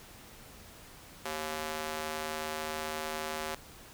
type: tone with high-pass filter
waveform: square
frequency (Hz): 77.78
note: D#2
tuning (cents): 0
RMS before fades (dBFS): -37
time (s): 1.25-3.55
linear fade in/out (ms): 5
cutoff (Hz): 530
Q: 0.74
effects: pink hiss -52 dBFS RMS until 3.93 s